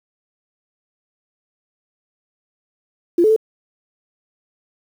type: tone with pitch steps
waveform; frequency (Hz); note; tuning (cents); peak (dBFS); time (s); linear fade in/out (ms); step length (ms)
sine; 344.8 / 432.6 / 440.2; F4 / A4 / A4; -22 / -29 / +1; -10; 3.18-3.363; 5; 61
effects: 7-bit